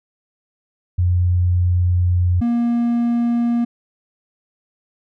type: tone pair in turn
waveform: sine / triangle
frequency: 89.1 / 236.6 Hz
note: F2 / A#3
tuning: +35 / +26 cents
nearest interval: octave + perfect fourth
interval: 1691 cents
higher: second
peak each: -13 dBFS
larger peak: neither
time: 0.98-2.41 / 2.41-3.65 s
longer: first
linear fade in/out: 10 ms
effects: none